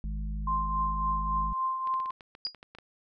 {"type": "harmonic tone", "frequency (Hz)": 52, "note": "G#1", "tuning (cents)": 3, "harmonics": [1, 3, 4], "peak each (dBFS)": [-31, -41, -43], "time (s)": [0.04, 1.53], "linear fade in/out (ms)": 0}
{"type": "tone with tremolo", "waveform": "sine", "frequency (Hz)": 1046.5, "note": "C6", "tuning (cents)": 0, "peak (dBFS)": -25, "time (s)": [0.47, 2.11], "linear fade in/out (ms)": 5, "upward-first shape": "triangle", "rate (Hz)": 3.6, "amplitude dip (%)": 55}
{"type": "clicks", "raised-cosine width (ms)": 0.3, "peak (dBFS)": -31, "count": 12, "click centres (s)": [1.873, 1.94, 2.001, 2.059, 2.105, 2.208, 2.351, 2.468, 2.547, 2.629, 2.75, 2.786]}
{"type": "tone with exponential decay", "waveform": "sine", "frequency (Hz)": 4874, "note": "D#8", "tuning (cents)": -37, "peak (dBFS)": -25, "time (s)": [2.45, 2.55], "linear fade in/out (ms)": 1, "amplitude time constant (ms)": 21}
{"effects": []}